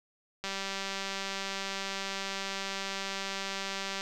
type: click train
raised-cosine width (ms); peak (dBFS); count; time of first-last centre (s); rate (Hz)
0.2; -18; 697; 0.44-4.009; 195
effects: none